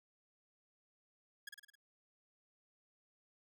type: tone with echo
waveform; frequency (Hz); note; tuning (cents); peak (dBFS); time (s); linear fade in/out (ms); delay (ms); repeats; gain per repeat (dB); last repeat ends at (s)
sawtooth; 1661.2; G#6; 0; -40; 1.47-1.49; 5; 53; 5; -4; 1.755
effects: none